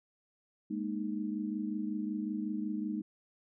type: chord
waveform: sine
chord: Ab suspended second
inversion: none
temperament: equal with one note detuned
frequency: 207.7 / 233.1 / 309 Hz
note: Ab3 / Bb3 / Eb4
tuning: 0 / 0 / -12 cents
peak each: -36 / -39 / -37 dBFS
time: 0.7-3.02 s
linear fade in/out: 10 ms
effects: none